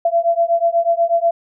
sine beating tone pair, 673 / 681.2 Hz, E5 / F5, +36 / -43 cents, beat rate 8.2 Hz, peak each -16 dBFS, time 0.05-1.31 s, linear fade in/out 5 ms, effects none

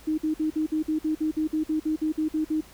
sine tone bursts, 311.1 Hz, D#4, in tune, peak -22 dBFS, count 16, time 0.07-2.61 s, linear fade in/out 10 ms, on 110 ms, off 52 ms, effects added 50 Hz sine -53 dBFS peak until 2.73 s + pink hiss -51 dBFS RMS until 2.73 s

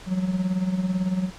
triangle tone with tremolo, 185 Hz, F#3, in tune, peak -17 dBFS, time 0.06-1.31 s, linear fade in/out 50 ms, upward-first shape sine, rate 18 Hz, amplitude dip 65%, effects pink hiss -44 dBFS RMS until 1.38 s + low-pass 7000 Hz 12 dB/octave

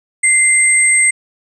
sine tone pair together, 2082 / 8328 Hz, C7 / C9, -9 / -9 cents, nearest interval 2 octaves, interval 2400 cents, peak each -11 dBFS, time 0.23-1.11 s, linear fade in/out 10 ms, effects none

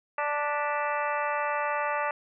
harmonic tone with a mistuned harmonic, 293.7 Hz, D4, in tune, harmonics 2 / 3 / 4 / 5 / 6 / 7 / 8 / 9, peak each -32 / -31 / -32 / -36 / -39 / -37 / -43 / -40 dBFS, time 0.18-2.11 s, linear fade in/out 2 ms, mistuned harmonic 7, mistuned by -75 cents, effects none

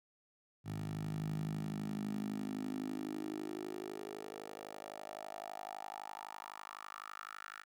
10% pulse tone with high-pass filter sweep, 51.9 Hz, G#1, in tune, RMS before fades -43 dBFS, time 0.64-7.65 s, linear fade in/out 50 ms, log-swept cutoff 120 to 1500 Hz, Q 4.8, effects none

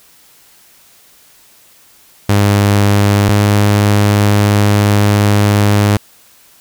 sawtooth tone pair in turn, 101.6 / 102.9 Hz, G#2 / G#2, -38 / -16 cents, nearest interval unison, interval 22 cents, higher second, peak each -4 dBFS, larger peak neither, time 2.29-3.29 / 3.29-5.97 s, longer second, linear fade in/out 5 ms, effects white hiss -46 dBFS RMS until 6.6 s

